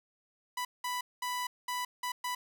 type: tone bursts at uneven times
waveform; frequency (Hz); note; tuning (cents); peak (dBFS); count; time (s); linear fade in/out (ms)
sawtooth; 990; B5; +4; -29; 6; 0.57-0.65 / 0.84-1.01 / 1.22-1.47 / 1.68-1.85 / 2.03-2.12 / 2.24-2.35; 5
effects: 10-bit